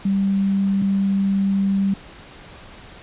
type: tone pair in turn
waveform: sine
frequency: 196 / 196 Hz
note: G3 / G3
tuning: 0 / 0 cents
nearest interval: unison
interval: 0 cents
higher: neither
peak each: -16 dBFS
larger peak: neither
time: 0.05-0.82 / 0.82-1.94 s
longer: second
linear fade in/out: 5 ms
effects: pink hiss -42 dBFS RMS until 3.02 s + resampled to 8000 Hz